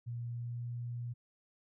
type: tone with pitch glide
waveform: sine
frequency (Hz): 118.9 to 120.07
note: A#2 to B2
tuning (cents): +35 to -48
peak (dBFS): -37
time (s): 0.06-1.14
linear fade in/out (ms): 20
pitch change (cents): +17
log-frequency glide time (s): 0.29-0.66
effects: none